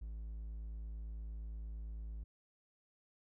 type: tone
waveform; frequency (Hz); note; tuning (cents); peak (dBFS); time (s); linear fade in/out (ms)
triangle; 54.4; A1; -19; -40; 0.01-2.24; 10
effects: none